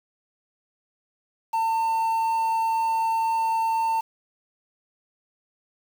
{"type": "tone with quantisation", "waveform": "triangle", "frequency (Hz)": 901, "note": "A5", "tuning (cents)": 41, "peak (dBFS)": -19, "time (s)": [1.53, 4.01], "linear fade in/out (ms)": 10, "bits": 7, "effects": []}